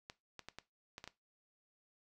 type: clicks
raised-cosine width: 0.2 ms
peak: -29 dBFS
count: 7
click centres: 0.099 / 0.393 / 0.486 / 0.586 / 0.981 / 1.041 / 1.076 s
effects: noise-tail reverb RT60 0.2 s tail -17 dB re dry